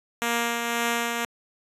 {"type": "tone with tremolo", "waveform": "5% pulse", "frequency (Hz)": 234.8, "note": "A#3", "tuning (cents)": 13, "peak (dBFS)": -11, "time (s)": [0.22, 1.25], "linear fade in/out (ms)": 0, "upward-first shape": "triangle", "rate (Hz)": 1.9, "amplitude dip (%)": 40, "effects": ["resampled to 32000 Hz"]}